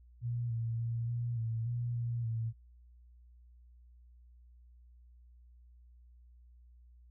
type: tone with pitch steps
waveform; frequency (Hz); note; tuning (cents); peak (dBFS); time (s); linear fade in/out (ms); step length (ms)
sine; 119.5 / 114.9 / 116.4 / 119.2 / 113.5 / 120.1 / 118.4 / 113.5; A#2 / A#2 / A#2 / A#2 / A#2 / B2 / A#2 / A#2; +43 / -25 / -2 / +39 / -46 / -48 / +27 / -46; -33; 0.21-2.53; 50; 290
effects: noise-tail reverb RT60 0.1 s tail -19 dB re dry + added 60 Hz sine -56 dBFS peak until 7.1 s